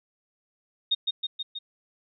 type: tone with echo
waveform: sine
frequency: 3700 Hz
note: A#7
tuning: 14 cents flat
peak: -20 dBFS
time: 0.91-0.95 s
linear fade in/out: 10 ms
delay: 160 ms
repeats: 4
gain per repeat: -3 dB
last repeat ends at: 1.59 s
effects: none